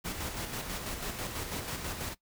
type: noise with tremolo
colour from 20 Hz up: pink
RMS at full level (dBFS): -36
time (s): 0.04-2.15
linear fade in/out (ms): 20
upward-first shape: square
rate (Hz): 6.1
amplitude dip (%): 40
effects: noise-tail reverb RT60 0.1 s tail -19 dB re dry